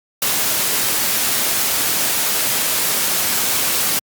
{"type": "noise", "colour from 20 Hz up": "white", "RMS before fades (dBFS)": -18, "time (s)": [0.22, 3.99], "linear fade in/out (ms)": 2, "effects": ["high-pass 100 Hz 12 dB/octave", "Opus 48 kbps"]}